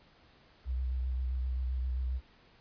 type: tone with vibrato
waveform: sine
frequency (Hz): 63.5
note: B1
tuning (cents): +49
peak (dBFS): -30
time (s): 0.65-2.21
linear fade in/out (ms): 50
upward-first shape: sine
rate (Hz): 7.6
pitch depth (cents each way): 33
effects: pink hiss -62 dBFS RMS until 2.6 s + resampled to 11025 Hz